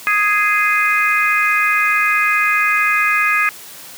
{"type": "harmonic tone", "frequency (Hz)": 415.3, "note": "G#4", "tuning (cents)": 0, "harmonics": [3, 4, 5, 6], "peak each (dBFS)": [-18, -18, -18, -18], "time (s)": [0.07, 3.49], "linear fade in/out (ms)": 0, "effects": ["white hiss -36 dBFS RMS until 3.97 s", "high-pass 100 Hz 12 dB/octave"]}